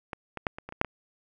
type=clicks; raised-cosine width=0.5 ms; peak=-19 / -20 / -11 / -23 / -24 / -25 / -6 / -19 dBFS; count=8; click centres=0.132 / 0.373 / 0.468 / 0.585 / 0.69 / 0.724 / 0.814 / 0.847 s; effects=none